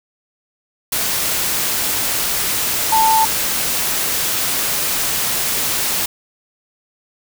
sine tone in noise, 888 Hz, A5, 16 cents sharp, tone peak -11 dBFS, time 2.92-3.25 s, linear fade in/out 5 ms, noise white, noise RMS -19 dBFS, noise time 0.92-6.06 s, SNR +5 dB, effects none

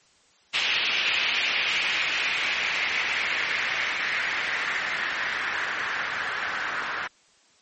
blue noise with low-pass filter sweep, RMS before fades -27 dBFS, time 0.53-7.08 s, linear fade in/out 20 ms, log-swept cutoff 2800 to 1500 Hz, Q 2.9, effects white hiss -60 dBFS RMS until 7.61 s + MP3 32 kbps

